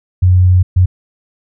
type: tone bursts at uneven times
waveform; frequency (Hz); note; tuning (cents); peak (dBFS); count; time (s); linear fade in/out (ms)
sine; 91.2; F#2; -24; -5; 2; 0.22-0.63 / 0.76-0.86; 10
effects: none